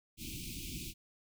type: band-stop noise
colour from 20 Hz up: pink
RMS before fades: -43 dBFS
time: 0.17-0.94 s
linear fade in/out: 50 ms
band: 360 to 2300 Hz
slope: 96 dB/octave
effects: none